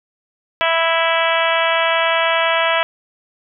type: harmonic tone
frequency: 329.6 Hz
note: E4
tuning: in tune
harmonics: 2 / 3 / 4 / 5 / 6 / 7 / 8 / 9 / 10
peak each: -19 / -21 / -22 / -23 / -24 / -24 / -25 / -26 / -26 dBFS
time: 0.61-2.83 s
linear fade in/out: 0 ms
effects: none